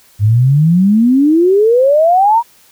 sine exponential sweep, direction up, 99.5 to 965 Hz, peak -6 dBFS, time 0.19-2.43 s, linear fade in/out 50 ms, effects white hiss -47 dBFS RMS until 2.71 s

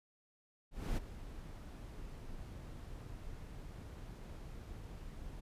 brown noise with ADSR envelope, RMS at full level -34 dBFS, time 0.71-5.41 s, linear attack 260 ms, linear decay 20 ms, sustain -14 dB, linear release 16 ms, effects resampled to 32000 Hz

